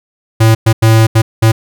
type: tone bursts at uneven times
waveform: square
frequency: 111.8 Hz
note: A2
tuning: 28 cents sharp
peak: -5 dBFS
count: 5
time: 0.4-0.55 / 0.66-0.73 / 0.82-1.07 / 1.15-1.22 / 1.42-1.52 s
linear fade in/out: 10 ms
effects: none